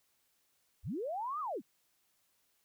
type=linear two-way sweep; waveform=sine; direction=up then down; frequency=40.97 to 1277 to 155 Hz; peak=-35 dBFS; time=0.83-1.62 s; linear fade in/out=50 ms; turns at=1.4 s; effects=white hiss -75 dBFS RMS until 2.64 s